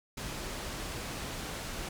pink low-pass noise, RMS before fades -39 dBFS, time 0.17-1.89 s, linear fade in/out 5 ms, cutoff 9700 Hz, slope 12 dB/octave, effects none

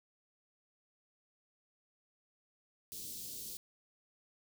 white band-stop noise, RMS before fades -45 dBFS, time 2.92-3.57 s, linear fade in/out 0 ms, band 430 to 3700 Hz, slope 24 dB/octave, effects none

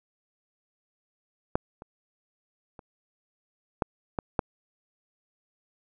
clicks, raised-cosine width 1 ms, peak -9 / -28 / -30 / -10 / -14 / -9 dBFS, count 6, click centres 1.555 / 1.821 / 2.792 / 3.822 / 4.188 / 4.392 s, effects none

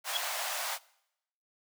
pink high-pass noise, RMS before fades -35 dBFS, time 0.04-0.79 s, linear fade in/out 50 ms, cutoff 610 Hz, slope 48 dB/octave
sine tone with exponential growth, 3322 Hz, G#7, in tune, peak -24 dBFS, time 0.09-0.17 s, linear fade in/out 2 ms, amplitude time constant 17 ms
effects noise-tail reverb RT60 0.8 s tail -22 dB re dry

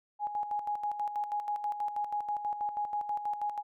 sine tone with tremolo, 830.6 Hz, G#5, in tune, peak -29 dBFS, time 0.19-3.63 s, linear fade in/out 50 ms, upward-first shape square, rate 6.2 Hz, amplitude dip 60%, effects none

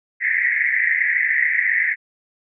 pink band-pass noise, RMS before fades -19 dBFS, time 0.2-1.96 s, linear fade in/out 50 ms, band 1800 to 2100 Hz, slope 96 dB/octave, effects none

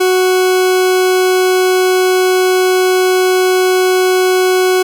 40% pulse tone, 370 Hz, F#4, in tune, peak -8 dBFS, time 0-4.83 s, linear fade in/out 10 ms, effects none

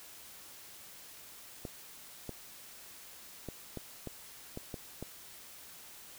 clicks, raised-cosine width 2 ms, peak -26 dBFS, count 8, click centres 1.652 / 2.293 / 3.487 / 3.773 / 4.073 / 4.574 / 4.742 / 5.026 s, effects white hiss -52 dBFS RMS until 6.18 s

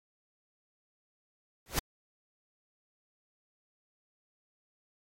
pink noise with exponential growth, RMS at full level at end -25 dBFS, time 1.66-1.79 s, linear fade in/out 1 ms, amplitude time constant 28 ms, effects MP3 64 kbps

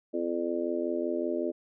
harmonic tone, 85.3 Hz, F2, 40 cents flat, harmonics 3 / 4 / 5 / 6 / 7, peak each -35 / -31 / -35 / -42 / -34 dBFS, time 0.13-1.52 s, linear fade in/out 20 ms, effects none

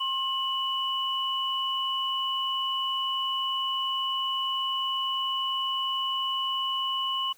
sine tone pair together, 1068.5 / 2960 Hz, C6 / F#7, +36 / 0 cents, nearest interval octave + tritone, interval 1764 cents, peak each -30 / -28 dBFS, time 0-7.33 s, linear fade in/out 10 ms, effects white hiss -59 dBFS RMS until 7.37 s

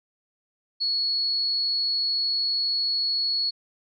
sine tone with amplitude modulation, 4367 Hz, C#8, 27 cents flat, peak -21 dBFS, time 0.8-3.51 s, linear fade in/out 20 ms, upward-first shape sine, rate 199 Hz, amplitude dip 25%, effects none

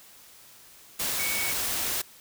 sine tone in noise, 2238 Hz, C#7, 16 cents sharp, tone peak -31 dBFS, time 1.19-1.52 s, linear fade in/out 10 ms, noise white, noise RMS -29 dBFS, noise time 0.99-2.02 s, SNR -5 dB, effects white hiss -52 dBFS RMS until 2.2 s

